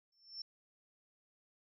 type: tone with exponential growth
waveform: sine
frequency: 5380 Hz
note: E8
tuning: 34 cents sharp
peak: -39 dBFS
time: 0.12-0.42 s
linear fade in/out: 5 ms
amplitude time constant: 65 ms
effects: none